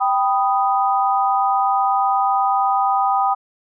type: chord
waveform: sine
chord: G augmented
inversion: none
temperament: equal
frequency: 784 / 987.8 / 1244.5 Hz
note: G5 / B5 / D#6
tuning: 0 / 0 / 0 cents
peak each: -17 / -22 / -20 dBFS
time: 0-3.35 s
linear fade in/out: 20 ms
effects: none